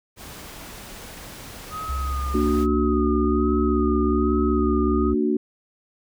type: noise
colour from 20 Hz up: pink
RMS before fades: -39 dBFS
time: 0.16-2.67 s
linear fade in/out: 50 ms
type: tone with vibrato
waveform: sine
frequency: 1244.5 Hz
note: D#6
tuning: in tune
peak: -29 dBFS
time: 1.7-5.14 s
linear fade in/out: 50 ms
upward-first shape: sine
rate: 1.2 Hz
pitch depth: 44 cents each way
type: tone with pitch glide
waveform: sine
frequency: 67 to 67.51 Hz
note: C2 to C#2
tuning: +42 to -45 cents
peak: -24 dBFS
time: 1.88-5.15 s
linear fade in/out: 20 ms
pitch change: +13 cents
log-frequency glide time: 3.2-3.31 s
type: chord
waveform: sine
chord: Bb augmented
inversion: none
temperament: equal with one note detuned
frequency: 228.5 / 293.7 / 370 Hz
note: Bb3 / D4 / F#4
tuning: -34 / 0 / 0 cents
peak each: -23 dBFS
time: 2.34-5.37 s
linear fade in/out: 5 ms
effects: none